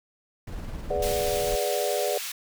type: noise with tremolo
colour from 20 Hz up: brown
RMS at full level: -33 dBFS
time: 0.47-1.56 s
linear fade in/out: 5 ms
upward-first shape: square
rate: 19 Hz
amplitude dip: 25%
type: chord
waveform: sine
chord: G# half-diminished seventh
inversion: none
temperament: equal with one note detuned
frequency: 415.3 / 493.9 / 587.3 / 734.9 Hz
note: G#4 / B4 / D5 / F#5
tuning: 0 / 0 / 0 / -12 cents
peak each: -30 / -30 / -28 / -32 dBFS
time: 0.9-2.18 s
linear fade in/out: 5 ms
type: high-pass noise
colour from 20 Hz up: pink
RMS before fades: -34 dBFS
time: 1.02-2.32 s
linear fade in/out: 5 ms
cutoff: 2400 Hz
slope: 12 dB/octave
effects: none